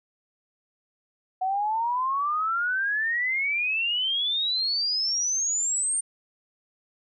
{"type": "exponential sweep", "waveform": "sine", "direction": "up", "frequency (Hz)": [738, 8890], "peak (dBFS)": -23, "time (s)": [1.41, 6.01], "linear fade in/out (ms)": 10, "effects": []}